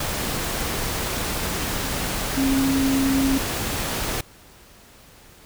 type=tone in noise; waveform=sine; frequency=269.5 Hz; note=C#4; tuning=49 cents flat; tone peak=-18 dBFS; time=2.37-3.38 s; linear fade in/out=5 ms; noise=pink; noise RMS=-26 dBFS; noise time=0-4.21 s; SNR=+5 dB; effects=pink hiss -49 dBFS RMS until 5.45 s